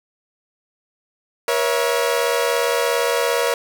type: chord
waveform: sawtooth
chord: A# diminished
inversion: none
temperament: equal with one note detuned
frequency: 477.1 / 554.4 / 659.3 Hz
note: A#4 / C#5 / E5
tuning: +40 / 0 / 0 cents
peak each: -16 / -18 / -21 dBFS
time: 1.48-3.54 s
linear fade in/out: 2 ms
effects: none